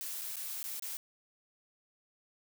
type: noise with dropouts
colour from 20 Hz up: blue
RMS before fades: -40 dBFS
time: 0.01-0.97 s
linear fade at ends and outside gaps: 0 ms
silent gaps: 0.213-0.217 / 0.358-0.367 / 0.629-0.64 / 0.796-0.823 s
effects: none